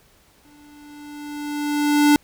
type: tone with exponential growth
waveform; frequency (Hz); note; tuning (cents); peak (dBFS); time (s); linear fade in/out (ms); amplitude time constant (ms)
square; 293.7; D4; 0; -11; 0.45-2.16; 1; 370
effects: pink hiss -56 dBFS RMS until 2.23 s